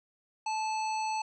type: harmonic tone with a mistuned harmonic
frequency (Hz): 872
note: A5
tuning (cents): -16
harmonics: 1 / 3 / 5 / 7 / 9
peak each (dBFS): -30 / -40 / -44 / -47 / -49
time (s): 0.46-1.22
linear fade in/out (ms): 5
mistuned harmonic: 7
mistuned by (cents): -20
effects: none